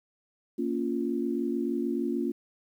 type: chord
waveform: sine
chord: Bb minor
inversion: none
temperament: just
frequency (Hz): 233.1 / 279.7 / 349.6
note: Bb3 / Db4 / F4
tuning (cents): 0 / +16 / +2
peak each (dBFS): -31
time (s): 0.58-2.32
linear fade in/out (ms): 10
effects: 10-bit